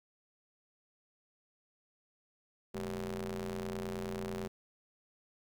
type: ring-modulated tone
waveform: sawtooth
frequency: 89.2 Hz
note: F2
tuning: 37 cents sharp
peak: -30 dBFS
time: 2.74-4.48 s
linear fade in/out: 10 ms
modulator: 297 Hz
effects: 12-bit